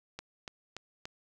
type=click train; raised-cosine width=0.2 ms; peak=-23 dBFS; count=4; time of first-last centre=0.19-1.055 s; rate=3.47 Hz; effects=none